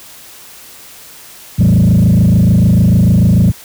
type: tone with frequency modulation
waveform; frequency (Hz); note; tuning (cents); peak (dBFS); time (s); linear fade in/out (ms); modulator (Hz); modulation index
sine; 146.5; D3; -4; -3; 1.58-3.52; 20; 26.8; 2.3
effects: tanh soft clip ceiling -4 dBFS + white hiss -36 dBFS RMS until 3.64 s